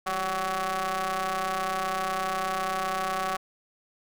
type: ring-modulated tone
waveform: sawtooth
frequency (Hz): 185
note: F#3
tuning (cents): 0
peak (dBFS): -20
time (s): 0.06-3.37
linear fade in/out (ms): 10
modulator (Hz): 941
effects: none